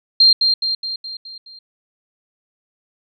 sine tone with echo, 4186 Hz, C8, in tune, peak -7 dBFS, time 0.2-0.33 s, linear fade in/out 5 ms, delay 210 ms, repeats 6, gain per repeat -5 dB, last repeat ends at 1.59 s, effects none

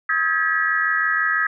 sine tone cluster, 1276 / 1611 / 1697 / 1934 Hz, D#6 / G6 / G#6 / B6, +43 / +47 / +37 / -37 cents, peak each -23 dBFS, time 0.09-1.47 s, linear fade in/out 5 ms, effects none

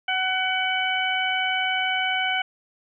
harmonic tone with a mistuned harmonic, 749 Hz, F#5, 21 cents sharp, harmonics 1 / 2 / 3 / 4, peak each -27 / -27 / -27 / -27 dBFS, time 0.08-2.42 s, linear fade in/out 5 ms, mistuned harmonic 3, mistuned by +16 cents, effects none

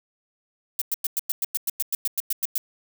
violet noise bursts, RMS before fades -24 dBFS, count 15, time 0.79-2.58 s, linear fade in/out 2 ms, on 26 ms, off 100 ms, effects none

